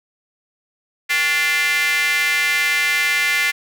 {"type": "tone with high-pass filter", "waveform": "square", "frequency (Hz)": 158.9, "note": "D#3", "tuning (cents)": 37, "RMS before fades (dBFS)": -18, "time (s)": [1.09, 3.52], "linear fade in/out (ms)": 20, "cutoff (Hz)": 2000, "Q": 4.5, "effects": []}